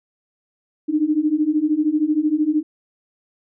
sine beating tone pair, 297.1 / 310.1 Hz, D4 / D#4, +20 / -6 cents, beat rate 13 Hz, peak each -20 / -18 dBFS, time 0.88-2.63 s, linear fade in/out 20 ms, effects none

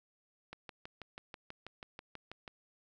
click train, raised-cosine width 0.3 ms, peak -29 dBFS, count 13, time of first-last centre 0.53-2.478 s, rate 6.16 Hz, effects none

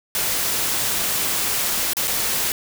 white noise with dropouts, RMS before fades -22 dBFS, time 0.15-2.52 s, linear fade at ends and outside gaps 1 ms, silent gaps 1.934-1.968 / 2.074-2.078 s, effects none

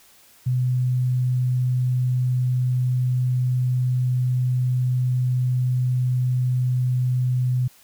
sine tone, 126 Hz, B2, 35 cents sharp, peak -18 dBFS, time 0.46-7.68 s, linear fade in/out 10 ms, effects white hiss -53 dBFS RMS until 7.83 s

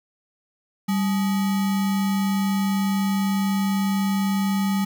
sine tone with sample-and-hold, 196 Hz, G3, in tune, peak -19 dBFS, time 0.88-4.85 s, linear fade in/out 10 ms, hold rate 1050 Hz, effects none

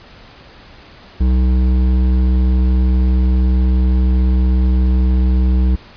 triangle tone with hard clipping, 63.1 Hz, B1, 38 cents sharp, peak -12 dBFS, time 1.2-5.76 s, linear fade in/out 10 ms, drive 14 dB, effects pink hiss -41 dBFS RMS until 5.96 s + resampled to 11025 Hz

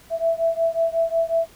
sine beating tone pair, 659.3 / 664.8 Hz, E5 / E5, 0 / +15 cents, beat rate 5.5 Hz, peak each -21 / -22 dBFS, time 0.1-1.48 s, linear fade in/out 50 ms, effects pink hiss -50 dBFS RMS until 1.55 s

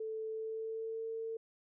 sine tone with pitch glide, 440 to 450.3 Hz, A4 to A4, 0 to +40 cents, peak -37 dBFS, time 0-1.37 s, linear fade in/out 5 ms, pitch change +40 cents, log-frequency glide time 0.3-1.07 s, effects none

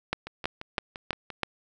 two click trains, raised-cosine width 0.3 ms, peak -21 / -10 dBFS, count 7 / 5, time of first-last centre 0.27-1.303 / 0.13-1.433 s, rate 5.81 / 3.07 Hz, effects none

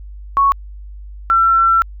sine tone pair in turn, 1108.7 / 1348.4 Hz, C#6 / E6, 0 / +39 cents, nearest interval minor third, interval 339 cents, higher second, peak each -9 dBFS, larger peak neither, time 0.37-0.52 / 1.3-1.82 s, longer second, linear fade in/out 0 ms, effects added 50 Hz sine -30 dBFS peak until 2 s

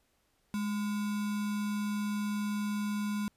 sine tone with sample-and-hold, 207.7 Hz, G#3, in tune, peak -30 dBFS, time 0.54-3.28 s, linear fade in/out 0 ms, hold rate 1225 Hz, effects pink hiss -73 dBFS RMS until 3.36 s + resampled to 32000 Hz

